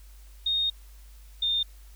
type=tone pair in turn; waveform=sine; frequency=3703 / 3629 Hz; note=A#7 / A#7; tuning=-12 / -47 cents; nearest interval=unison; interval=35 cents; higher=first; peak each=-23 dBFS; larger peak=neither; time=0.46-0.7 / 1.42-1.63 s; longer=first; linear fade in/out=5 ms; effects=added 50 Hz sine -46 dBFS peak until 1.95 s + white hiss -59 dBFS RMS until 1.95 s